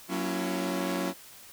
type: chord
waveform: sawtooth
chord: F# dominant seventh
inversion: none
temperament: equal with one note detuned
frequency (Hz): 185 / 233.1 / 277.2 / 336.4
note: F#3 / A#3 / C#4 / E4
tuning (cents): 0 / 0 / 0 / +35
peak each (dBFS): -29 / -35 / -30 / -30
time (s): 0.08-1.14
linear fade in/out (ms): 50
effects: white hiss -50 dBFS RMS until 1.52 s